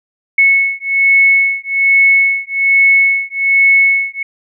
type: beating tone pair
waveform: sine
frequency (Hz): 2200 / 2201.2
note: C#7 / C#7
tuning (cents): -14 / -13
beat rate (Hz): 1.2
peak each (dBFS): -11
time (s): 0.38-4.23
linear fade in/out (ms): 5
effects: none